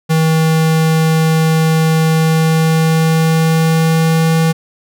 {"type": "tone with pitch glide", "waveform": "square", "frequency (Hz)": [160, 162.23], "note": ["D#3", "E3"], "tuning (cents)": [49, -27], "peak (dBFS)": -10, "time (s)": [0.09, 4.53], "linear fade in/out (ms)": 20, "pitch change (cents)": 24, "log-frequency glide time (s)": [2.1, 4.39], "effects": []}